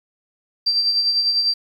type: tone with tremolo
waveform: sine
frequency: 4699 Hz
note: D8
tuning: in tune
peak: -14 dBFS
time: 0.66-1.54 s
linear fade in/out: 10 ms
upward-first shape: sine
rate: 10 Hz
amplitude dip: 45%
effects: 8-bit